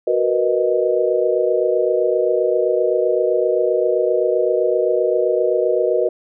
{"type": "chord", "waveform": "sine", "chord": "B major seventh", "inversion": "second", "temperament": "equal", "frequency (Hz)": [370, 466.2, 493.9, 622.3], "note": ["F#4", "A#4", "B4", "D#5"], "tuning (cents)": [0, 0, 0, 0], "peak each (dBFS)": -20, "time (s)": [0.07, 6.09], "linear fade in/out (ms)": 5, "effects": []}